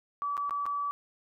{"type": "tone with dropouts", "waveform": "sine", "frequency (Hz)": 1149, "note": "D6", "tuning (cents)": -38, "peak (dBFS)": -29, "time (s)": [0.22, 0.91], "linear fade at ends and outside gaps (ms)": 0, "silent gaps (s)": [[0.369, 0.377], [0.495, 0.508], [0.656, 0.664]], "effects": []}